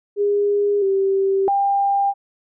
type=tone with pitch steps; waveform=sine; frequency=408 / 388.9 / 797 Hz; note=G#4 / G4 / G5; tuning=-31 / -14 / +28 cents; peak=-15 dBFS; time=0.16-2.14 s; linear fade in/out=50 ms; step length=660 ms; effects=none